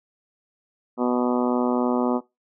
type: harmonic tone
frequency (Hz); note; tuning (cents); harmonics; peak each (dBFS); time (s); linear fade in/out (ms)
123.47; B2; 0; 2 / 3 / 4 / 5 / 6 / 7 / 8 / 9 / 10; -22 / -26 / -28 / -30 / -32 / -33 / -34 / -35 / -36; 0.97-2.21; 50
effects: noise-tail reverb RT60 0.2 s tail -19 dB re dry